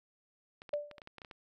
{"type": "clicks", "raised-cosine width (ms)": 0.3, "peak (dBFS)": -32, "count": 11, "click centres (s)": [0.619, 0.692, 0.738, 0.913, 0.982, 1.018, 1.074, 1.183, 1.218, 1.248, 1.312]}
{"type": "tone with exponential decay", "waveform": "sine", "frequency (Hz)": 587.3, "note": "D5", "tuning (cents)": 0, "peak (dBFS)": -28, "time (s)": [0.73, 1], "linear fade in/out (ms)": 5, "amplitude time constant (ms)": 57}
{"effects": []}